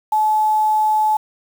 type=tone with quantisation; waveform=sine; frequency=860 Hz; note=A5; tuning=40 cents flat; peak=-13 dBFS; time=0.12-1.17 s; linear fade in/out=5 ms; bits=6; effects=none